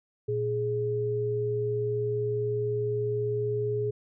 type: tone pair together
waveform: sine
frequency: 117.3 / 418 Hz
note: A#2 / G#4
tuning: +11 / +11 cents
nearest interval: octave + minor seventh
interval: 2200 cents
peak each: -31 / -27 dBFS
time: 0.28-3.91 s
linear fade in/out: 10 ms
effects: none